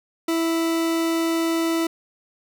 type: tone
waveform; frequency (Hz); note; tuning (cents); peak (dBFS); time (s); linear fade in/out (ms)
40% pulse; 329.6; E4; 0; -19; 0.28-1.87; 5
effects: none